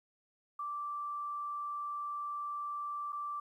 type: tone with dropouts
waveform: sine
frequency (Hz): 1170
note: D6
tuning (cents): -7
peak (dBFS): -36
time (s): 0.59-3.4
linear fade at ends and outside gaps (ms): 5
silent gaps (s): 3.123-3.128
effects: 12-bit